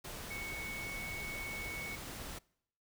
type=tone in noise; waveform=sine; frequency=2217 Hz; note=C#7; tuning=in tune; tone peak=-41 dBFS; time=0.3-1.96 s; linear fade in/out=10 ms; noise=pink; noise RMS=-45 dBFS; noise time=0.04-2.39 s; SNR=+1 dB; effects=noise-tail reverb RT60 0.7 s tail -24 dB re dry